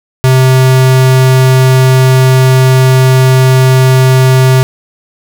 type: tone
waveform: square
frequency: 130.2 Hz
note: C3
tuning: 8 cents flat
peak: -4 dBFS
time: 0.24-4.63 s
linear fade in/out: 0 ms
effects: none